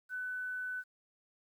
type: tone with quantisation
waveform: sine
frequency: 1500 Hz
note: F#6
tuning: 23 cents sharp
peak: -36 dBFS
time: 0.09-0.84 s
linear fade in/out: 50 ms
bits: 11
effects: none